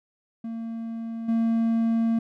triangle tone with level steps, 227.9 Hz, A#3, 39 cents flat, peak -28 / -18 dBFS, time 0.44-2.19 s, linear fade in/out 5 ms, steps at 1.28 s, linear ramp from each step 10 ms, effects none

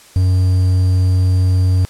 triangle tone with quantisation, 92.4 Hz, F#2, 2 cents flat, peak -8 dBFS, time 0.16-1.85 s, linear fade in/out 0 ms, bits 6, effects white hiss -43 dBFS RMS until 1.89 s + low-pass 10000 Hz 12 dB/octave

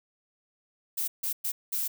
violet noise bursts at uneven times, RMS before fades -30 dBFS, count 4, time 0.97-1.08 / 1.23-1.33 / 1.44-1.52 / 1.72-1.88 s, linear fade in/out 10 ms, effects none

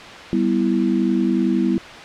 sine chord, E minor, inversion first, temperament equal, 196 / 246.9 / 329.6 Hz, G3 / B3 / E4, 0 / 0 / 0 cents, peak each -20 dBFS, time 0.33-1.78 s, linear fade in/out 0 ms, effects white hiss -35 dBFS RMS until 2.04 s + low-pass 3000 Hz 12 dB/octave

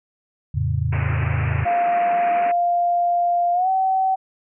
sine chord, F augmented, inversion none, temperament equal with one note detuned, 85.36 / 110 / 138.59 Hz, F2 / A2 / C#3, -39 / 0 / 0 cents, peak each -23 dBFS, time 0.54-1.65 s, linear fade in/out 10 ms
white band-pass noise, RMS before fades -31 dBFS, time 0.92-2.52 s, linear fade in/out 10 ms, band 160 to 2600 Hz, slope 96 dB/octave
sine tone with pitch glide, 698.5 to 761.7 Hz, F5 to G5, 0 to -50 cents, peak -16 dBFS, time 1.65-4.16 s, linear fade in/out 20 ms, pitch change +150 cents, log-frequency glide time 3.53-3.69 s
effects none

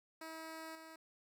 10% pulse tone with level steps, 321.3 Hz, E4, 44 cents flat, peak -38 / -44 dBFS, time 0.21-0.96 s, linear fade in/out 5 ms, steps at 0.75 s, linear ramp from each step 5 ms, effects none

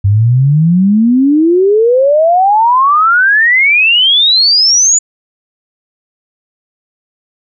sine exponential sweep, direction up, 96.2 to 7040 Hz, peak -5 dBFS, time 0.04-4.99 s, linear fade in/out 10 ms, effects none

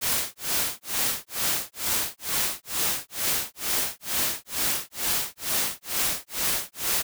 white noise with tremolo, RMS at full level -24 dBFS, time 0.01-7.03 s, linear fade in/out 20 ms, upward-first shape sine, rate 2.2 Hz, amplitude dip 100%, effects none

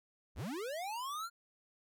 square linear sweep, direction up, 32.63 to 1421 Hz, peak -39 dBFS, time 0.35-1.3 s, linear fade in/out 50 ms, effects none

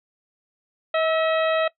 harmonic tone with a mistuned harmonic, 640 Hz, D#5, 49 cents sharp, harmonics 1 / 2 / 3 / 4 / 5 / 6, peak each -20 / -26 / -30 / -32 / -34 / -36 dBFS, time 0.94-1.68 s, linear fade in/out 5 ms, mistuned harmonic 2, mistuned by +36 cents, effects noise-tail reverb RT60 0.1 s tail -20 dB re dry

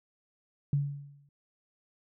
sine tone with exponential decay, 142.3 Hz, C#3, 46 cents sharp, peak -22 dBFS, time 0.73-1.29 s, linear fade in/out 2 ms, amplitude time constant 120 ms, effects none

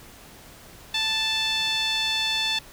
sawtooth tone with band-pass filter, 880 Hz, A5, in tune, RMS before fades -25 dBFS, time 0.94-2.59 s, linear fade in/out 5 ms, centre 3600 Hz, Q 3.2, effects pink hiss -47 dBFS RMS until 2.72 s

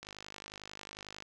click train, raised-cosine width 0.2 ms, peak -27 dBFS, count 62, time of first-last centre 0.03-1.224 s, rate 51.1 Hz, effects none

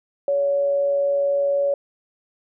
sine tone with amplitude modulation, 563 Hz, C#5, 27 cents sharp, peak -16 dBFS, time 0.28-1.74 s, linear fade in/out 2 ms, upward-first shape sine, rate 152 Hz, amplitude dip 25%, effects none

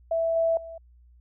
sine tone with level steps, 659.3 Hz, E5, in tune, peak -22 / -20 / -37 dBFS, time 0.11-0.78 s, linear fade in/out 5 ms, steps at 0.36 / 0.57 s, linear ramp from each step 2 ms, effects added 60 Hz sine -52 dBFS peak until 1.2 s

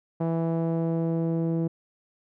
sawtooth tone with low-pass filter sweep, 165 Hz, E3, 2 cents sharp, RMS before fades -26 dBFS, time 0.2-1.68 s, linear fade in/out 10 ms, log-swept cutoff 730 to 410 Hz, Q 1.4, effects none

